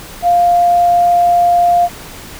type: tone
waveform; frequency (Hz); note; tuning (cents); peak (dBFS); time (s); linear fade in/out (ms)
sine; 700; F5; +4; -7; 0.22-1.89; 50
effects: pink hiss -32 dBFS RMS until 2.39 s